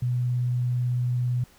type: tone with vibrato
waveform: sine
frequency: 123.47 Hz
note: B2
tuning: in tune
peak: -22 dBFS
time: 0.02-1.44 s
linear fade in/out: 5 ms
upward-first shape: triangle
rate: 18 Hz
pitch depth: 10 cents each way
effects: pink hiss -56 dBFS RMS until 1.58 s